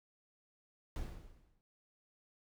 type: noise with exponential decay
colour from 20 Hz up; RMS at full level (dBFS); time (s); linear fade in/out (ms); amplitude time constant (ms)
brown; -37; 0.96-1.61; 0; 140
effects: none